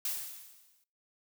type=noise with exponential decay; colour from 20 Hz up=blue; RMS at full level=-32 dBFS; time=0.05-0.84 s; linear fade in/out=2 ms; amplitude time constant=170 ms; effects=noise-tail reverb RT60 0.4 s tail -22 dB re dry